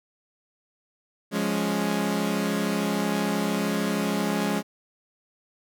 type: chord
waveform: sawtooth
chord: Db major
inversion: first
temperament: equal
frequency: 174.61 / 207.7 / 277.2 Hz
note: F3 / Ab3 / Db4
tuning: 0 / 0 / 0 cents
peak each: -26 / -22 / -26 dBFS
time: 1.31-4.63 s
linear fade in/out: 50 ms
effects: none